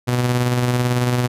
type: tone with tremolo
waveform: sawtooth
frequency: 123.3 Hz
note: B2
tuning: 2 cents flat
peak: -11 dBFS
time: 0.07-1.28 s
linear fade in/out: 20 ms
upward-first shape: square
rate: 18 Hz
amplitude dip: 30%
effects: resampled to 32000 Hz